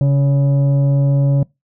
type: tone with frequency modulation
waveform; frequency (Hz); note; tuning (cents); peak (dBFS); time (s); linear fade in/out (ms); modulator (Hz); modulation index
sine; 138.59; C#3; 0; -9; 0.01-1.43; 2; 422; 0.35
effects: noise-tail reverb RT60 0.2 s tail -24 dB re dry + tanh soft clip ceiling -7 dBFS